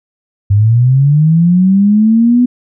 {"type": "linear sweep", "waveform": "sine", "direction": "up", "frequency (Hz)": [98, 249.6], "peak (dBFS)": -5, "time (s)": [0.5, 2.46], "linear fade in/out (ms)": 10, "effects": []}